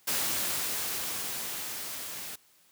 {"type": "noise with level ramp", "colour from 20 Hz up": "white", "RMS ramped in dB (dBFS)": [-29, -40], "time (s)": [0.07, 2.36], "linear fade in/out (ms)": 10, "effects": ["white hiss -63 dBFS RMS until 2.71 s", "high-pass 80 Hz 12 dB/octave"]}